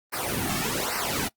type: noise with flanger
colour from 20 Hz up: pink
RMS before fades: -28 dBFS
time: 0.12-1.29 s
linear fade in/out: 20 ms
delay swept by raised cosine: 0.28 to 2.08 ms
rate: 1.2 Hz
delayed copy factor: -1
effects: noise-tail reverb RT60 0.1 s tail -22 dB re dry + Opus 32 kbps